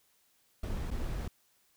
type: noise with dropouts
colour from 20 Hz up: brown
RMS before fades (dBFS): -35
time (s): 0.63-1.28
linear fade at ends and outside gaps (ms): 5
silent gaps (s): 0.906-0.911
effects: white hiss -70 dBFS RMS until 1.76 s